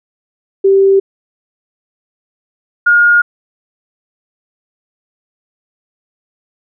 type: tone pair in turn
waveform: sine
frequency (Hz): 390 / 1425.6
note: G4 / F6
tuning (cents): -9 / +35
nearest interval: octave + minor seventh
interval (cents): 2244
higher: second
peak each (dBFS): -5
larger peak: neither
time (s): 0.64-1 / 2.86-3.22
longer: neither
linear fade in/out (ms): 10
effects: none